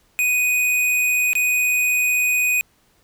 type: tone with dropouts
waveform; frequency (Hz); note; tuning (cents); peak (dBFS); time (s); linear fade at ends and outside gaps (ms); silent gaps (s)
square; 2489; D#7; 0; -17; 0.19-2.61; 0; 1.332-1.353
effects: pink hiss -60 dBFS RMS until 3.03 s